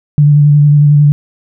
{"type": "tone with vibrato", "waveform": "sine", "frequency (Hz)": 146.7, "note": "D3", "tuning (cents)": -2, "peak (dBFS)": -3, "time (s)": [0.18, 1.12], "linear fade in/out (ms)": 0, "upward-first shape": "square", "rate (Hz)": 11, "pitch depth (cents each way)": 18, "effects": []}